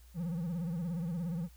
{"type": "tone with vibrato", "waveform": "triangle", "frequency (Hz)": 170, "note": "F3", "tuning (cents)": -46, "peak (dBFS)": -31, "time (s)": [0.14, 1.49], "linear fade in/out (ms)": 50, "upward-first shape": "sine", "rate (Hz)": 17, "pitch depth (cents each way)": 130, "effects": ["added 60 Hz sine -54 dBFS peak until 1.56 s", "white hiss -65 dBFS RMS until 1.56 s"]}